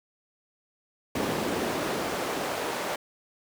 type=noise with high-pass filter sweep; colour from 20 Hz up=brown; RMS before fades=-30 dBFS; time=1.15-2.96 s; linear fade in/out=5 ms; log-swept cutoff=270 to 580 Hz; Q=0.89; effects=none